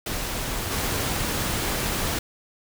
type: noise with level steps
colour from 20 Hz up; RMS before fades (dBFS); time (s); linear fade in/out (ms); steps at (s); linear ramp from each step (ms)
pink; -29 / -26; 0.06-2.19; 5; 0.71; 10
effects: none